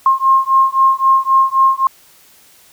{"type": "beating tone pair", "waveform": "sine", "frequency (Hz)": [1066, 1069.8], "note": ["C6", "C6"], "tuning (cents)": [32, 38], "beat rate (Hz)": 3.8, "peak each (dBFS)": -12, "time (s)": [0.06, 1.87], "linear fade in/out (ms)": 2, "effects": ["white hiss -47 dBFS RMS until 2.72 s"]}